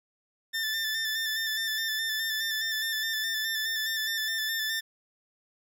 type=tone with vibrato; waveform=20% pulse; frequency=1774 Hz; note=A6; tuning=14 cents sharp; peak=-23 dBFS; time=0.53-4.81 s; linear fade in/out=20 ms; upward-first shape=square; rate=4.8 Hz; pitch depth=25 cents each way; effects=none